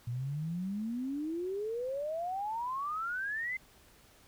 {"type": "exponential sweep", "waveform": "sine", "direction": "up", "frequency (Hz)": [116.3, 2093], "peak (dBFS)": -33, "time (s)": [0.07, 3.57], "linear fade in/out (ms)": 5, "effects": ["pink hiss -61 dBFS RMS until 4.27 s"]}